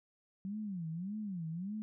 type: tone with vibrato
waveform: sine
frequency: 185.7 Hz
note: F#3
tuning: 7 cents sharp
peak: -37 dBFS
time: 0.45-1.82 s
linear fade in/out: 0 ms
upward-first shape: sine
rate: 1.7 Hz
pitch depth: 260 cents each way
effects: none